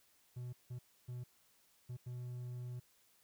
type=tone bursts at uneven times; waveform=triangle; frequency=123.47 Hz; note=B2; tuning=in tune; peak=-40 dBFS; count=5; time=0.36-0.53 / 0.7-0.79 / 1.08-1.24 / 1.89-1.97 / 2.06-2.8 s; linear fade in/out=10 ms; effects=white hiss -71 dBFS RMS until 3.23 s